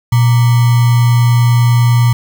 sine tone with sample-and-hold, 120 Hz, B2, 49 cents flat, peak -6 dBFS, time 0.12-2.13 s, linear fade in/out 5 ms, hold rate 1050 Hz, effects none

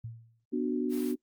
sine tone with exponential decay, 114.5 Hz, A#2, 31 cents flat, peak -35 dBFS, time 0.04-0.45 s, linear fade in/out 5 ms, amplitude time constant 87 ms
sine chord, B minor, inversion none, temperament just, 246.9 / 296.3 / 370.4 Hz, B3 / D4 / F#4, 0 / +15 / +2 cents, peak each -31 / -32 / -33 dBFS, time 0.52-1.16 s, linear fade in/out 20 ms
white noise, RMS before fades -46 dBFS, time 0.89-1.15 s, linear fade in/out 50 ms
effects noise-tail reverb RT60 0.1 s tail -21 dB re dry + Opus 48 kbps

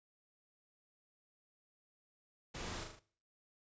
pink noise with echo, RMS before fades -45 dBFS, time 2.54-2.84 s, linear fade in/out 10 ms, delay 39 ms, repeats 4, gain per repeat -4 dB, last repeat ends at 2.996 s, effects noise-tail reverb RT60 0.5 s tail -20 dB re dry + resampled to 16000 Hz

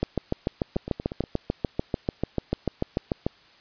two click trains, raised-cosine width 2 ms, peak -10 / -19 dBFS, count 23 / 5, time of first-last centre 0.03-3.265 / 0.76-1.238 s, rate 6.8 / 8.36 Hz, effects white hiss -55 dBFS RMS until 3.6 s + resampled to 11025 Hz

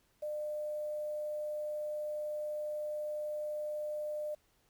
sine tone with quantisation, 602 Hz, D5, 43 cents sharp, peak -35 dBFS, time 0.22-4.35 s, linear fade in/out 10 ms, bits 10, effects pink hiss -72 dBFS RMS until 4.69 s

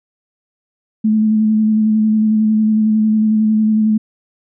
sine tone with vibrato, 216.5 Hz, A3, 28 cents flat, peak -10 dBFS, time 1.04-3.98 s, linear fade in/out 10 ms, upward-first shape square, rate 11 Hz, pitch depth 16 cents each way, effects none

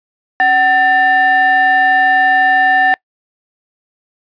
triangle ring-modulated tone, 516 Hz, C5, 24 cents flat, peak -3 dBFS, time 0.4-2.94 s, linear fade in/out 0 ms, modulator 1270 Hz, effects noise-tail reverb RT60 0.1 s tail -26 dB re dry + resampled to 11025 Hz

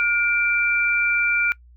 sine tone pair together, 1427.8 / 2351 Hz, F6 / D7, +38 / +1 cents, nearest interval major sixth, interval 863 cents, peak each -20 dBFS, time 0-1.52 s, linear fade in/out 0 ms, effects noise-tail reverb RT60 0.1 s tail -22 dB re dry + added 60 Hz sine -46 dBFS peak until 1.76 s

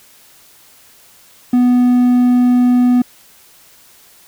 triangle tone with hard clipping, 246.9 Hz, B3, in tune, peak -9 dBFS, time 1.53-3.02 s, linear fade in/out 5 ms, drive 6 dB, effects white hiss -46 dBFS RMS until 4.27 s

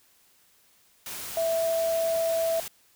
sine tone in noise, 659.3 Hz, E5, in tune, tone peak -23 dBFS, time 1.37-2.6 s, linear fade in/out 2 ms, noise white, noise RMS -37 dBFS, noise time 1.06-2.68 s, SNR +11 dB, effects white hiss -62 dBFS RMS until 2.95 s

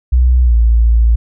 sine tone with pitch glide, 62.2 to 57.04 Hz, B1 to A#1, +13 to -37 cents, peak -6 dBFS, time 0.12-1.16 s, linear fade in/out 10 ms, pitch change -150 cents, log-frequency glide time 0.43-0.55 s, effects none

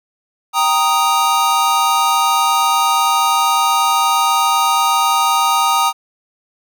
square chord, Eb major, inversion first, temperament equal, 784 / 932.3 / 1244.5 Hz, G5 / Bb5 / Eb6, 0 / 0 / 0 cents, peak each -20 / -17 / -16 dBFS, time 0.53-5.93 s, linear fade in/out 50 ms, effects none

